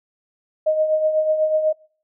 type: tone with tremolo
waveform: sine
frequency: 622.3 Hz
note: D#5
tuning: in tune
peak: -13 dBFS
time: 0.66-1.73 s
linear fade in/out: 10 ms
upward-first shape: triangle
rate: 8.1 Hz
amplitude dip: 60%
effects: noise-tail reverb RT60 0.5 s tail -25 dB re dry